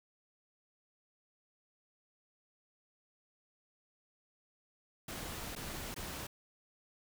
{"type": "noise with dropouts", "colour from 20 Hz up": "pink", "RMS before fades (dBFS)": -43, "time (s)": [5.08, 6.27], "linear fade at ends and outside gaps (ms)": 5, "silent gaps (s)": [[5.553, 5.561], [5.944, 5.962]], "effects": []}